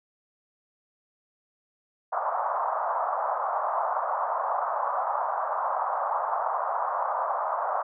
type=band-pass noise; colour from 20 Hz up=white; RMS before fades=-28 dBFS; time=2.12-7.83 s; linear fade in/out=10 ms; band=610 to 1200 Hz; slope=48 dB/octave; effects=none